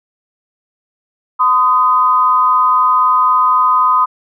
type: tone pair together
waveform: sine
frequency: 1020.6 / 1244.5 Hz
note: C6 / D#6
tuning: -43 / 0 cents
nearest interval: minor third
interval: 343 cents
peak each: -11 dBFS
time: 1.39-4.06 s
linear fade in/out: 20 ms
effects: none